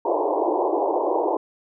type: band-pass noise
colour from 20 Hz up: pink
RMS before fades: -22 dBFS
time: 0.05-1.37 s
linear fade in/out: 5 ms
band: 310 to 1000 Hz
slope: 96 dB/octave
effects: none